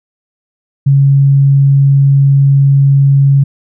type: tone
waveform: sine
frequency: 138.59 Hz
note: C#3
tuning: in tune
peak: -4 dBFS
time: 0.86-3.44 s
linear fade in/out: 10 ms
effects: none